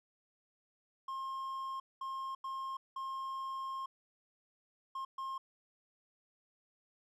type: tone bursts at uneven times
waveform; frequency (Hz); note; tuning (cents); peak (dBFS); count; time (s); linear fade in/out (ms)
triangle; 1067; C6; +34; -36; 6; 1.08-1.8 / 2.01-2.35 / 2.44-2.77 / 2.96-3.86 / 4.95-5.05 / 5.18-5.38; 5
effects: none

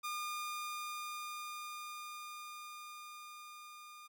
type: tone with level ramp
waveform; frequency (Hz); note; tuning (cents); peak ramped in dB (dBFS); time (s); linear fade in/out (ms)
sawtooth; 1212; D#6; -46; -34 to -48; 0.03-4.08; 20
effects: none

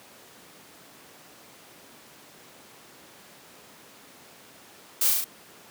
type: noise with echo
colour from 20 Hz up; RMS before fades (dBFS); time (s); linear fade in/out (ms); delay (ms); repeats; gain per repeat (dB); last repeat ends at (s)
blue; -23; 5.01-5.1; 5; 36; 4; -2; 5.244
effects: pink hiss -50 dBFS RMS until 5.7 s + high-pass 200 Hz 12 dB/octave

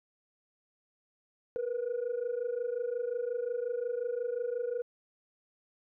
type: tone pair together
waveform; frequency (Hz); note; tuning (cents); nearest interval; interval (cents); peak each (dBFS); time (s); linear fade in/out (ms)
sine; 468.3 / 493.9; A#4 / B4; +8 / 0; minor second; 92; -33 / -32; 1.56-4.82; 0
effects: tanh soft clip ceiling -27 dBFS

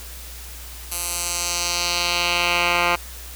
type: tone with band-pass filter sweep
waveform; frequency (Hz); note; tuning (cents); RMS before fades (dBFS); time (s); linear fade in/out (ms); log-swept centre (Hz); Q
10% pulse; 174.3; F3; -3; -22; 0.91-2.96; 10; 11000 to 1800; 1.4
effects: added 60 Hz sine -37 dBFS peak until 3.35 s + white hiss -39 dBFS RMS until 3.35 s

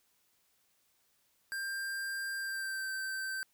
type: tone with pitch glide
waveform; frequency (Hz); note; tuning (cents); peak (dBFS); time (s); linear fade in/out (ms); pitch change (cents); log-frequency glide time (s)
square; 1589 to 1553.6; G6 to G6; +23 to -16; -36; 1.52-3.43; 0; -39; 2.37-2.88
effects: white hiss -73 dBFS RMS until 3.53 s

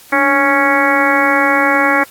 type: harmonic tone with a mistuned harmonic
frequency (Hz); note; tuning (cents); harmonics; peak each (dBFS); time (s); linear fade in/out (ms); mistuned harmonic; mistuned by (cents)
277.2; C#4; 0; 1 / 2 / 3 / 4 / 5 / 6 / 7 / 8; -18 / -18 / -18 / -18 / -18 / -18 / -18 / -18; 0.12-2.04; 10; 1; +73
effects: white hiss -41 dBFS RMS until 2.1 s + AAC 64 kbps

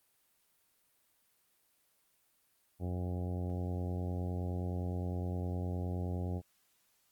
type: harmonic tone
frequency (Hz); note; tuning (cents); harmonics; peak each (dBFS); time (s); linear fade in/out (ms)
89.7; F2; +47; 1 / 2 / 3 / 4 / 5 / 6 / 7 / 8 / 9; -35 / -41 / -45 / -47 / -49 / -51 / -52 / -53 / -54; 2.79-6.42; 50
effects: white hiss -73 dBFS RMS until 7.11 s + Opus 32 kbps

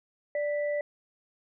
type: tone pair together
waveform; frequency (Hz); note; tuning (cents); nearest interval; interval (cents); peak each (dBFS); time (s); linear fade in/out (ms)
sine; 587.3 / 1975.5; D5 / B6; 0 / 0; octave + major sixth; 2100; -27 / -38; 0.35-0.81; 2
effects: none

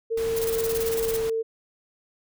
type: tone with pitch glide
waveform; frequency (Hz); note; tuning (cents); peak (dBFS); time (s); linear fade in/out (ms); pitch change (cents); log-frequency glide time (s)
sine; 453.8 to 449.4; A#4 to A4; -47 to +37; -23; 0.1-1.43; 20; -16; 1.03-1.23
type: noise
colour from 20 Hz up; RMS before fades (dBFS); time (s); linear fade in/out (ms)
pink; -37; 0.17-1.3; 5
type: noise with tremolo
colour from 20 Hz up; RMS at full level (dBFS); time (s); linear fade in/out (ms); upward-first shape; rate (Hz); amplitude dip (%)
blue; -31; 0.36-1.19; 10; square; 18; 80
effects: none

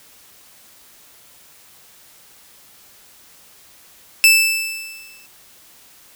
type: tone with exponential decay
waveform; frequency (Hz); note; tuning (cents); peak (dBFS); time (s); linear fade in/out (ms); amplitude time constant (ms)
sawtooth; 2640; E7; +2; -3; 4.24-5.26; 0; 220
effects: white hiss -48 dBFS RMS until 6.15 s

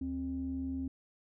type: tone pair together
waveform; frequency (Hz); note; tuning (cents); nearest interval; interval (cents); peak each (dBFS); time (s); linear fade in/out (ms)
sine; 74.39 / 265.1; D2 / C4; +23 / +23; octave + minor seventh; 2200; -40 / -34; 0.01-0.88; 5
effects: tanh soft clip ceiling -27 dBFS

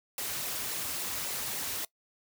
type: noise with flanger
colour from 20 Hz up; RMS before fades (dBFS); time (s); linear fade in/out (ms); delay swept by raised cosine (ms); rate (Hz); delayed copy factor
white; -35; 0.18-1.85; 2; 0.61 to 6.01; 3.6; -0.55
effects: noise-tail reverb RT60 0.1 s tail -22 dB re dry

